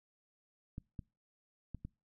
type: clicks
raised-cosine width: 5 ms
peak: -30 dBFS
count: 4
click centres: 0.781 / 0.992 / 1.747 / 1.85 s
effects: noise-tail reverb RT60 0.3 s tail -26 dB re dry